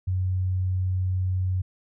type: tone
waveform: sine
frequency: 92.6 Hz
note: F#2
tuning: 2 cents sharp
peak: -22 dBFS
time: 0.07-1.62 s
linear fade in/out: 10 ms
effects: none